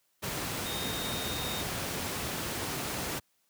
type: tone in noise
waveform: sine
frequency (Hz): 3700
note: A#7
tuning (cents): -14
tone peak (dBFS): -38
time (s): 0.65-1.63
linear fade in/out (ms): 20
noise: pink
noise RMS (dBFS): -34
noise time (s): 0.22-3.2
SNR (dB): -7
effects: white hiss -73 dBFS RMS until 3.49 s + high-pass 80 Hz 12 dB/octave